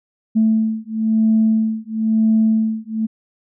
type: beating tone pair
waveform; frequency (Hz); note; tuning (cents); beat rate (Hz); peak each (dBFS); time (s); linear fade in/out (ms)
sine; 220 / 221; A3 / A3; 0 / +8; 1; -16; 0.35-3.07; 20
effects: tanh soft clip ceiling -6 dBFS